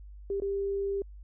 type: tone with dropouts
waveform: sine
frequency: 396.4 Hz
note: G4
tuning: 19 cents sharp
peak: -28 dBFS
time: 0.3-1.02 s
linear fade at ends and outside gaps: 2 ms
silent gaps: 0.401-0.42 s
effects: added 50 Hz sine -44 dBFS peak until 1.23 s